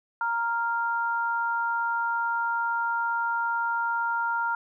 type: tone pair together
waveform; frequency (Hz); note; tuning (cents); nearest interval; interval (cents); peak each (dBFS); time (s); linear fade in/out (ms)
sine; 932.3 / 1394.6; A#5 / F6; 0 / -3; perfect fifth; 697; -27; 0.21-4.55; 2
effects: none